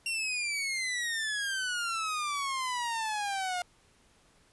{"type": "exponential sweep", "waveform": "sawtooth", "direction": "down", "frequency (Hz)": [2764, 707], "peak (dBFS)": -27, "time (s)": [0.06, 3.62], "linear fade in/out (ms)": 2, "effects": ["pink hiss -64 dBFS RMS until 4.52 s", "resampled to 24000 Hz"]}